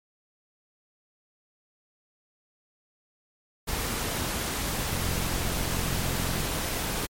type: noise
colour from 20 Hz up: pink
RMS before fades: -30 dBFS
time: 3.67-7.07 s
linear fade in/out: 20 ms
type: click train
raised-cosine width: 5 ms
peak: -21 dBFS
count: 66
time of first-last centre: 4.93-6.404 s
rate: 44.1 Hz
effects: MP3 64 kbps